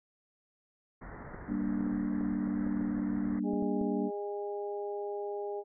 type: low-pass noise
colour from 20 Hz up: pink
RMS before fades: -46 dBFS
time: 1.01-3.4 s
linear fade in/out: 10 ms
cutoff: 2000 Hz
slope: 96 dB/octave
type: clicks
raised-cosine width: 2 ms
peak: -29 dBFS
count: 11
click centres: 1.346 / 1.514 / 1.808 / 1.866 / 2.209 / 2.476 / 2.666 / 2.811 / 3.535 / 3.625 / 3.813 s
type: chord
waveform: sine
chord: G minor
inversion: none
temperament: just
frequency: 196 / 235.2 / 294 Hz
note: G3 / Bb3 / D4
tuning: 0 / +16 / +2 cents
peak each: -34 dBFS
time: 1.47-4.11 s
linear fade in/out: 50 ms
type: harmonic tone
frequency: 204.1 Hz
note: G#3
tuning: 30 cents flat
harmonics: 2 / 3 / 4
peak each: -35 / -43 / -42 dBFS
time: 3.43-5.64 s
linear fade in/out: 50 ms
effects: none